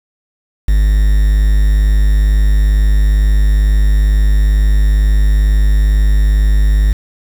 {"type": "tone with quantisation", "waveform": "triangle", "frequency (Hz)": 51.1, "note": "G#1", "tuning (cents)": -27, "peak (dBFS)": -5, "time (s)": [0.68, 6.93], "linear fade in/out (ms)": 5, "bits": 5, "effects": []}